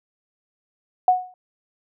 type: tone with exponential decay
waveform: sine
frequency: 734 Hz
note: F#5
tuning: 14 cents flat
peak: -9 dBFS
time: 1.08-1.34 s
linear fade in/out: 2 ms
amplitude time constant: 55 ms
effects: none